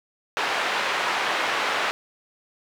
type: band-pass noise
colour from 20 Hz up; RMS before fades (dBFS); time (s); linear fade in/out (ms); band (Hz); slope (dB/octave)
pink; -25; 0.37-1.91; 0; 730 to 2900; 12
effects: none